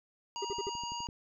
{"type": "harmonic tone", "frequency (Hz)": 949, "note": "A#5", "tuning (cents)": 31, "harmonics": [1, 3, 5, 7], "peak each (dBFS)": [-38, -43, -45, -46], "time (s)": [0.36, 1.07], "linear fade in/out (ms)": 0}
{"type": "tone bursts", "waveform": "triangle", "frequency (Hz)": 399.5, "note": "G4", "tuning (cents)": 33, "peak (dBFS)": -31, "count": 4, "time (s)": [0.42, 0.695], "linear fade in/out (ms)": 5, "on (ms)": 29, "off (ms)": 53}
{"type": "click train", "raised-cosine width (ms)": 3, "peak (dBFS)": -36, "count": 8, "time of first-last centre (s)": [0.5, 1.088], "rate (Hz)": 11.9}
{"effects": []}